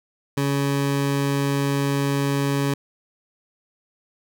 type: tone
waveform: 20% pulse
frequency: 140 Hz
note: C#3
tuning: 18 cents sharp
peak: -15 dBFS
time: 0.37-2.74 s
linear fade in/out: 5 ms
effects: none